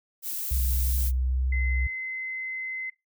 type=noise; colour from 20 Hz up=violet; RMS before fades=-32 dBFS; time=0.22-1.12 s; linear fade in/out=50 ms
type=tone with pitch glide; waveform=sine; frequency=63.6 to 64.45 Hz; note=C2 to C2; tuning=-48 to -26 cents; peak=-23 dBFS; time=0.51-1.87 s; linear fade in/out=5 ms; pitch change=+22 cents; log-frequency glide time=1.17-1.51 s
type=tone; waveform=sine; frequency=2054 Hz; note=C7; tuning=33 cents flat; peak=-30 dBFS; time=1.52-2.9 s; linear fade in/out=5 ms
effects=noise-tail reverb RT60 0.2 s tail -21 dB re dry